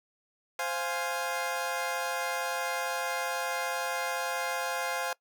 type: chord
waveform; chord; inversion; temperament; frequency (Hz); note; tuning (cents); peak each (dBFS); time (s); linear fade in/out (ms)
20% pulse; F minor; second; equal; 523.3 / 698.5 / 830.6; C5 / F5 / Ab5; 0 / 0 / 0; -30; 0.59-5.13; 2
effects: noise-tail reverb RT60 0.1 s tail -22 dB re dry